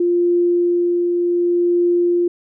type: tone with tremolo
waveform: sine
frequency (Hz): 349.2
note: F4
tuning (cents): 0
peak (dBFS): -12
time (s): 0-2.28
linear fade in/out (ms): 5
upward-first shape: triangle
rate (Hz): 0.67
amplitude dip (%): 30
effects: none